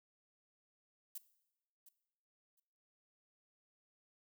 violet noise with echo, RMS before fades -45 dBFS, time 1.15-1.18 s, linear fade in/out 5 ms, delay 710 ms, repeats 2, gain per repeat -15 dB, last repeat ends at 2.6 s, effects noise-tail reverb RT60 0.9 s tail -17 dB re dry

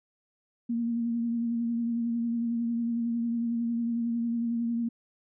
sine tone with vibrato, 233.6 Hz, A#3, 4 cents sharp, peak -26 dBFS, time 0.69-4.89 s, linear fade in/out 10 ms, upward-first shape triangle, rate 11 Hz, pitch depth 32 cents each way, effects none

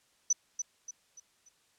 sine tone with echo, 5980 Hz, F#8, 17 cents sharp, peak -22 dBFS, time 0.3-0.33 s, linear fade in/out 5 ms, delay 290 ms, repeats 4, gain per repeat -8 dB, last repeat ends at 1.49 s, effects white hiss -69 dBFS RMS until 1.78 s + low-pass 9000 Hz 12 dB/octave

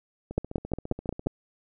two click trains, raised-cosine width 2 ms, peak -23 / -11 dBFS, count 15 / 6, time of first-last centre 0.31-1.262 / 0.38-1.27 s, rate 14.7 / 5.62 Hz, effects none

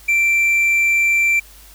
triangle tone, 2349 Hz, D7, in tune, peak -11 dBFS, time 0.08-1.4 s, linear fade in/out 10 ms, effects added 50 Hz sine -44 dBFS peak until 1.74 s + white hiss -45 dBFS RMS until 1.74 s

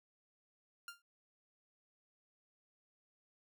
sawtooth tone with exponential decay, 1396.9 Hz, F6, in tune, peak -39 dBFS, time 0.88-1.02 s, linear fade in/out 2 ms, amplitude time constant 30 ms, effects none

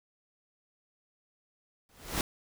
pink noise with exponential growth, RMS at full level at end -27 dBFS, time 1.89-2.21 s, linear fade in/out 1 ms, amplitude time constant 68 ms, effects none

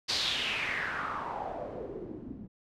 white noise with low-pass filter sweep, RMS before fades -35 dBFS, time 0.08-2.48 s, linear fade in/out 20 ms, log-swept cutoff 4800 to 200 Hz, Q 4.1, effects none

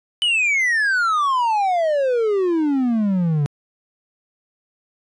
triangle exponential sweep, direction down, 3014 to 140 Hz, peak -14 dBFS, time 0.22-3.46 s, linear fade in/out 0 ms, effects resampled to 22050 Hz

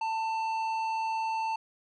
sine tone with tanh clipping, 891 Hz, A5, 22 cents sharp, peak -30 dBFS, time 0.01-1.56 s, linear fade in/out 5 ms, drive 10 dB, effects none

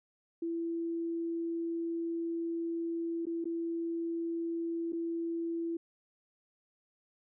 sine tone with dropouts, 334.3 Hz, E4, 24 cents sharp, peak -32 dBFS, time 0.42-5.77 s, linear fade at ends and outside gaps 5 ms, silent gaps 3.255-3.267 / 3.443-3.454 / 4.923-4.93 s, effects none

